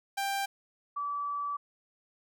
sawtooth / sine tone pair in turn, 790 / 1152.8 Hz, G5 / D6, +13 / -33 cents, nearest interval perfect fifth, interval 654 cents, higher second, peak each -26 / -31 dBFS, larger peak first, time 0.17-0.46 / 0.96-1.57 s, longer second, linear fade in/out 10 ms, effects none

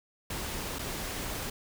pink noise with dropouts, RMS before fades -36 dBFS, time 0.3-1.5 s, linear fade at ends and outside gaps 5 ms, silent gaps 0.787-0.791 s, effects none

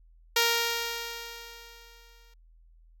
5% pulse tone with exponential decay, 466.2 Hz, A#4, in tune, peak -9 dBFS, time 0.36-2.34 s, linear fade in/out 5 ms, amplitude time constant 430 ms, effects added 41 Hz sine -54 dBFS peak until 3 s

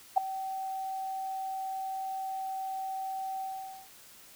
sine tone with ADSR envelope, 767 Hz, G5, 38 cents flat, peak -16 dBFS, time 0.16-3.89 s, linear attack 17 ms, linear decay 4 ms, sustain -17 dB, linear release 480 ms, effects white hiss -54 dBFS RMS until 4.35 s

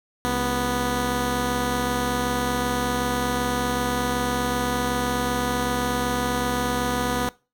10% pulse tone pair together, 67.9 / 246.3 Hz, C#2 / B3, -35 / -5 cents, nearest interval octave + minor seventh, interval 2230 cents, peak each -20 / -15 dBFS, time 0.25-7.29 s, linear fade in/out 0 ms, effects noise-tail reverb RT60 0.3 s tail -21 dB re dry

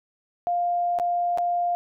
sine tone with dropouts, 701 Hz, F5, 6 cents sharp, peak -21 dBFS, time 0.47-1.75 s, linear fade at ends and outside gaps 0 ms, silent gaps 0.988-0.998 / 1.375-1.384 s, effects none

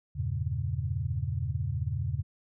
sine chord, E diminished seventh, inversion none, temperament equal, 82.41 / 98 / 116.54 / 138.59 Hz, E2 / G2 / Bb2 / Db3, 0 / 0 / 0 / 0 cents, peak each -34 dBFS, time 0.15-2.23 s, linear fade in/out 20 ms, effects none

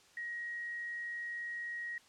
sine tone, 1892 Hz, A#6, 25 cents sharp, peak -38 dBFS, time 0.17-1.98 s, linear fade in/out 2 ms, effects white hiss -63 dBFS RMS until 2.08 s + low-pass 7000 Hz 12 dB/octave

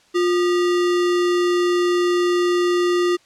sine tone with sample-and-hold, 353.3 Hz, F4, 20 cents sharp, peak -15 dBFS, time 0.14-3.17 s, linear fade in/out 20 ms, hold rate 1575 Hz, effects white hiss -55 dBFS RMS until 3.25 s + low-pass 6000 Hz 12 dB/octave

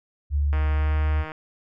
sine tone with pitch glide, 72.2 to 74.19 Hz, D2 to D2, -29 to +18 cents, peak -19 dBFS, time 0.3-1.25 s, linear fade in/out 50 ms, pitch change +47 cents, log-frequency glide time 0.7-1 s
click train, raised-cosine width 0.5 ms, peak -20 dBFS, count 124, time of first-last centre 0.53-1.318 s, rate 156 Hz
effects none

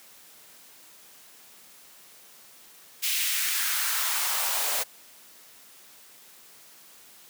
white noise with high-pass filter sweep, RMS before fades -27 dBFS, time 3.02-4.84 s, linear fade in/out 20 ms, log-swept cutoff 2700 to 570 Hz, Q 1.7, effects white hiss -52 dBFS RMS until 7.29 s + high-pass 150 Hz 12 dB/octave

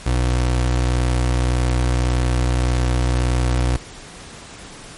30% pulse tone, 61.74 Hz, B1, in tune, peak -13 dBFS, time 0.06-3.77 s, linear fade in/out 5 ms, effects pink hiss -38 dBFS RMS until 4.97 s + MP3 48 kbps

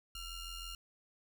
sawtooth ring-modulated tone, 1396.9 Hz, F6, in tune, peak -36 dBFS, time 0.15-0.75 s, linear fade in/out 2 ms, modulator 1440 Hz, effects none

